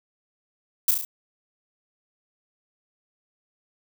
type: noise with echo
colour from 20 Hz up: violet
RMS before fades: -18 dBFS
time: 0.88-0.91 s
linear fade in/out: 2 ms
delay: 35 ms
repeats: 4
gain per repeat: -4 dB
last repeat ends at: 1.05 s
effects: none